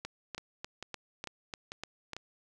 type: two click trains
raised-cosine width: 0.2 ms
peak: -23 / -21 dBFS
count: 5 / 8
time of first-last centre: 0.38-2.166 / 0.05-2.133 s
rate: 2.24 / 3.36 Hz
effects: none